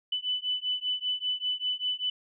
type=beating tone pair; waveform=sine; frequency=2992 / 2997.1 Hz; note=F#7 / F#7; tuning=+19 / +22 cents; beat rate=5.1 Hz; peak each=-31 dBFS; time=0.12-2.1 s; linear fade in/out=5 ms; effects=none